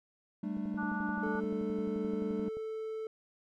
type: chord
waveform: triangle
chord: G suspended second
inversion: none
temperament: equal with one note detuned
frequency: 196 / 220 / 298.6 Hz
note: G3 / A3 / D4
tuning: 0 / 0 / +29 cents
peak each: -35 / -36 / -38 dBFS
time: 0.43-2.49 s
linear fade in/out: 5 ms
type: click train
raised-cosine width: 2 ms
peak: -34 dBFS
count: 24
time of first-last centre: 0.57-2.57 s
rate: 11.5 Hz
type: harmonic tone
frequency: 293.7 Hz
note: D4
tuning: in tune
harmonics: 1 / 2 / 3 / 4 / 5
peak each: -48 / -49 / -40 / -45 / -39 dBFS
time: 0.77-1.41 s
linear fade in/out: 20 ms
type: tone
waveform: triangle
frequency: 440 Hz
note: A4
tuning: in tune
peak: -34 dBFS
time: 1.23-3.07 s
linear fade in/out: 2 ms
effects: none